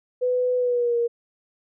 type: tone with pitch glide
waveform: sine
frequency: 499.1 to 471.1 Hz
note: B4 to A#4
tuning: +18 to +18 cents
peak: -19 dBFS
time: 0.21-1.08 s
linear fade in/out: 20 ms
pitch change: -100 cents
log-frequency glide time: 0.57-0.97 s
effects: none